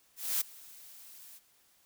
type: noise with ADSR envelope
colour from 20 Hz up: blue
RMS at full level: -29 dBFS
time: 0.16-1.4 s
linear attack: 250 ms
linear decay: 9 ms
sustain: -23 dB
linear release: 35 ms
effects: white hiss -67 dBFS RMS until 1.85 s